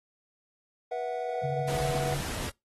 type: chord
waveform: triangle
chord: B suspended fourth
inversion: none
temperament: equal with one note detuned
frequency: 486.2 / 659.3 / 740 Hz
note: B4 / E5 / F#5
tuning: -27 / 0 / 0 cents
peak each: -32 / -34 / -32 dBFS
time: 0.91-2.15 s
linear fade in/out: 10 ms
type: tone with tremolo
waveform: sine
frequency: 140.4 Hz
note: C#3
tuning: 22 cents sharp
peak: -30 dBFS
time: 1.43-2.21 s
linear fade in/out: 10 ms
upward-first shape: sine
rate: 13 Hz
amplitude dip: 35%
type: noise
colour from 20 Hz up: pink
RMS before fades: -36 dBFS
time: 1.68-2.5 s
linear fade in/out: 5 ms
effects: noise-tail reverb RT60 0.2 s tail -25 dB re dry + AAC 32 kbps